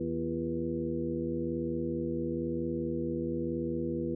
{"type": "harmonic tone with a mistuned harmonic", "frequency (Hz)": 81, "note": "E2", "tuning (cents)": -30, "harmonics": [1, 2, 3, 4, 5, 6], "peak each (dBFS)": [-43, -38, -36, -34, -44, -38], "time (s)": [0, 4.15], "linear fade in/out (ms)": 5, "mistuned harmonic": 4, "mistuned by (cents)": 86, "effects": []}